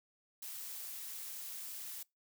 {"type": "noise with amplitude modulation", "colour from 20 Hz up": "blue", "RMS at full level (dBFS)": -44, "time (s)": [0.42, 2.03], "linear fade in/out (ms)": 5, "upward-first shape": "sine", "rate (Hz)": 229, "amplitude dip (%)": 25, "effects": ["noise-tail reverb RT60 0.2 s tail -24 dB re dry"]}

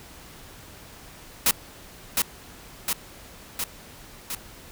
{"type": "noise with echo", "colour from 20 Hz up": "white", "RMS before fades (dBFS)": -19, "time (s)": [1.46, 1.51], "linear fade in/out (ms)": 2, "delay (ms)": 710, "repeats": 4, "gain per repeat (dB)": -3, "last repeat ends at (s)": 4.35, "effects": ["pink hiss -46 dBFS RMS until 4.71 s"]}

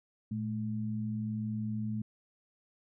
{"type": "tone pair together", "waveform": "sine", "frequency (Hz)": [113.73, 214.7], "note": ["A#2", "A3"], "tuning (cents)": [-42, -42], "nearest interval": "major seventh", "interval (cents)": 1100, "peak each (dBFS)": [-36, -34], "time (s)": [0.31, 2.02], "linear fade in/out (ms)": 5, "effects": []}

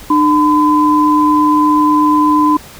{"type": "tone pair together", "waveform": "sine", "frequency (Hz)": [301.4, 1013.8], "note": ["D4", "B5"], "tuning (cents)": [45, 45], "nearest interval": "octave + major sixth", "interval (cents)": 2100, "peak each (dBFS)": -10, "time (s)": [0.1, 2.57], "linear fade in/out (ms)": 5, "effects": ["pink hiss -35 dBFS RMS until 2.79 s"]}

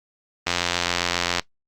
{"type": "click train", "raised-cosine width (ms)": 0.2, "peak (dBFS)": -3, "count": 82, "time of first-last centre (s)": [0.47, 1.396], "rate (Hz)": 87.5, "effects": ["noise-tail reverb RT60 0.1 s tail -19 dB re dry", "Opus 32 kbps"]}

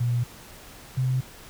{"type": "tone pair in turn", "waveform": "sine", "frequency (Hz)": [120.6, 129.05], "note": ["B2", "C3"], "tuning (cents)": [-41, -23], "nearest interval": "minor second", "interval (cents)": 118, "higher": "second", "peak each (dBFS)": -21, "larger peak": "neither", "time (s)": [[0, 0.24], [0.97, 1.21]], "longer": "neither", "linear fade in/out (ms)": 10, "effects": ["pink hiss -46 dBFS RMS until 1.49 s"]}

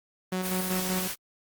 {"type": "tone with tremolo", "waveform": "sawtooth", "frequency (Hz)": 185, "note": "F#3", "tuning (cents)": 0, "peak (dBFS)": -23, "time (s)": [0.32, 1.08], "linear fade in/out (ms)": 5, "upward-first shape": "square", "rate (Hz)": 5.2, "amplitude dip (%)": 40}
{"type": "noise", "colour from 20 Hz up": "white", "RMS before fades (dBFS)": -33, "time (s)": [0.41, 1.16], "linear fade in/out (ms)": 50}
{"effects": ["Opus 32 kbps"]}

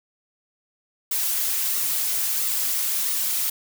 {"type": "noise with flanger", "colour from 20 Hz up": "blue", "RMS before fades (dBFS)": -24, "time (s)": [1.11, 3.5], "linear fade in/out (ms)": 5, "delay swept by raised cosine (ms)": [1.2, 5.1], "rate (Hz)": 1.5, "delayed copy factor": -0.55, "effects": []}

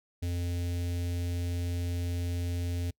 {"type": "tone with notch filter", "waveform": "square", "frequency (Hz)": 87.31, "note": "F2", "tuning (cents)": 0, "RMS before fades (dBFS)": -32, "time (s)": [0.22, 2.91], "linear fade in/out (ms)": 10, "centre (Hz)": 1100, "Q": 0.51, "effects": ["noise-tail reverb RT60 0.1 s tail -26 dB re dry"]}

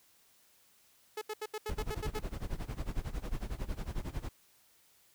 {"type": "tone bursts", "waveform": "sawtooth", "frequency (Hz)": 428.5, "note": "A4", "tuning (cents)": -46, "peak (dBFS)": -32, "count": 9, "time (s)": [1.17, 2.191], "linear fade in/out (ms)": 5, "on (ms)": 45, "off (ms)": 77}
{"type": "noise with tremolo", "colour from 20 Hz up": "brown", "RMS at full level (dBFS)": -34, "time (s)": [1.69, 4.29], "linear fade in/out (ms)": 5, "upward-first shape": "sine", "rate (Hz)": 11, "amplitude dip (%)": 90}
{"effects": ["white hiss -66 dBFS RMS until 5.14 s"]}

